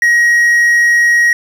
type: tone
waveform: triangle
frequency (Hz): 1893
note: A#6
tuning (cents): +26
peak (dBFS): -5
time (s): 0.02-1.33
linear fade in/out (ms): 2
effects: 7-bit